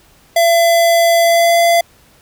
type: tone with pitch glide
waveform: square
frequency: 675 to 681.3 Hz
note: E5 to F5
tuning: +41 to -43 cents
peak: -9 dBFS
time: 0.36-1.81 s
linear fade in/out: 5 ms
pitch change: +16 cents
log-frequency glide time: 1.21-1.59 s
effects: pink hiss -49 dBFS RMS until 2.21 s